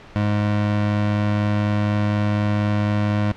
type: tone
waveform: 25% pulse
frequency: 104.1 Hz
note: G#2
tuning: 5 cents sharp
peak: -14 dBFS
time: 0.16-3.32 s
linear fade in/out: 0 ms
effects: pink hiss -43 dBFS RMS until 3.36 s + low-pass 3000 Hz 12 dB/octave